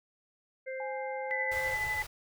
harmonic tone, 523.3 Hz, C5, in tune, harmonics 1 / 3 / 4, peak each -36 / -47 / -43 dBFS, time 0.66-1.75 s, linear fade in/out 20 ms
sine tone with pitch glide, 830.6 to 854.9 Hz, G#5 to G#5, 0 to +50 cents, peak -38 dBFS, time 0.8-2.03 s, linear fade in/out 2 ms, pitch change +50 cents, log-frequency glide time 1.22-1.45 s
sine tone with tremolo, 2000 Hz, B6, 21 cents sharp, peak -29 dBFS, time 1.31-2.02 s, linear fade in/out 0 ms, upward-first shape sine, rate 12 Hz, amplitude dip 40%
pink band-stop noise, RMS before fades -43 dBFS, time 1.51-2.07 s, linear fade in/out 10 ms, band 150 to 370 Hz, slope 48 dB/octave
effects none

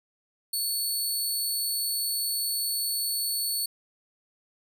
15% pulse tone, 4435 Hz, C#8, in tune, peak -20 dBFS, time 0.53-3.66 s, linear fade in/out 5 ms, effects none

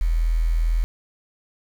sine tone with quantisation, 41.12 Hz, E1, 4 cents flat, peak -17 dBFS, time 0.01-0.84 s, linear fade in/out 0 ms, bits 7, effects none

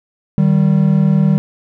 triangle tone pair together, 153.75 / 193.6 Hz, D#3 / G3, -20 / -21 cents, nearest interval major third, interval 399 cents, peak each -10 dBFS, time 0.38-1.38 s, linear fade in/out 0 ms, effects none

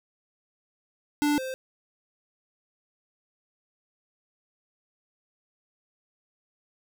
square tone pair in turn, 293.7 / 521.8 Hz, D4 / C5, 0 / -5 cents, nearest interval minor seventh, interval 995 cents, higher second, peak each -22 / -32 dBFS, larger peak first, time 1.22-1.38 / 1.38-1.54 s, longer neither, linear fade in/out 0 ms, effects none

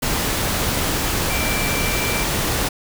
sine tone in noise, 2344 Hz, D7, 4 cents flat, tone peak -26 dBFS, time 1.3-2.24 s, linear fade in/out 10 ms, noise pink, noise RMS -21 dBFS, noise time 0.02-2.69 s, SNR -8 dB, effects none

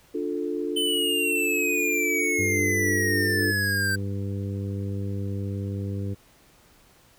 sine chord, D minor, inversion none, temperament just, 293.7 / 352.4 / 440.5 Hz, D4 / F4 / A4, 0 / +16 / +2 cents, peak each -30 dBFS, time 0.14-3.52 s, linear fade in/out 10 ms
square exponential sweep, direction down, 3051 to 1556 Hz, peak -24 dBFS, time 0.76-3.96 s, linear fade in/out 10 ms
harmonic tone, 99.1 Hz, G2, 19 cents sharp, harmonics 1 / 2 / 3 / 4 / 5, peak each -28 / -34 / -38 / -40 / -42 dBFS, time 2.38-6.15 s, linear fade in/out 20 ms
effects pink hiss -57 dBFS RMS until 7.18 s

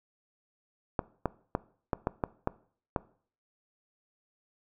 clicks, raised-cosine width 1 ms, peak -13 dBFS, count 8, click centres 0.992 / 1.257 / 1.551 / 1.932 / 2.071 / 2.238 / 2.474 / 2.962 s, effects noise-tail reverb RT60 0.5 s tail -20 dB re dry

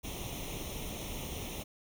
pink noise with comb filter, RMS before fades -40 dBFS, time 0.03-1.64 s, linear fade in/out 20 ms, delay 0.32 ms, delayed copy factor +0.8, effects none

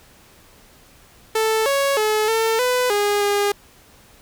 sawtooth tone with pitch steps, 440.7 / 555 / 429.3 / 448.7 / 499.6 / 410.7 / 407.4 Hz, A4 / C#5 / A4 / A4 / B4 / G#4 / G#4, +3 / +2 / -43 / +34 / +20 / -19 / -33 cents, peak -13 dBFS, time 1.35-3.52 s, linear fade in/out 5 ms, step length 310 ms, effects pink hiss -50 dBFS RMS until 4.21 s

